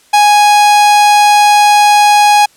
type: tone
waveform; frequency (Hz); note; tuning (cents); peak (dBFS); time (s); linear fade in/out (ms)
45% pulse; 830; G#5; -1; -4; 0.13-2.46; 10
effects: white hiss -47 dBFS RMS until 2.56 s + low-pass 10000 Hz 12 dB/octave